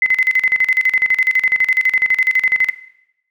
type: tone with tremolo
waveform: sine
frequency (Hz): 2041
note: C7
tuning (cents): -44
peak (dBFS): -9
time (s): 0.02-2.7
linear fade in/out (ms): 2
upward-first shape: square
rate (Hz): 12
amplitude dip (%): 75
effects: noise-tail reverb RT60 0.8 s tail -17 dB re dry